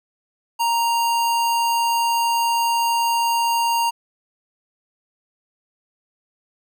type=tone; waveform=square; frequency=932.3 Hz; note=A#5; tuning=in tune; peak=-18 dBFS; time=0.59-3.91 s; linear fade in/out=20 ms; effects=none